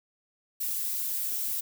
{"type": "noise with flanger", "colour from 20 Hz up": "violet", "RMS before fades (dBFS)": -31, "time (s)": [0.6, 1.61], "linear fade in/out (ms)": 10, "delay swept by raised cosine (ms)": [1.5, 7.5], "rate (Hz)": 2.2, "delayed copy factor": -0.55, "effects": []}